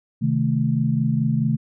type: chord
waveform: sine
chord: A diminished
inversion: first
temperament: equal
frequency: 130.81 / 155.56 / 220 Hz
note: C3 / Eb3 / A3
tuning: 0 / 0 / 0 cents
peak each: -22 dBFS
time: 0.21-1.57 s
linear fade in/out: 20 ms
effects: none